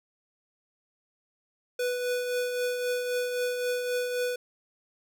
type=tone with tremolo; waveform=square; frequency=493.9 Hz; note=B4; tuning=in tune; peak=-26 dBFS; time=1.79-4.36 s; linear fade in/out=5 ms; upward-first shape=triangle; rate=3.8 Hz; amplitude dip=45%; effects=none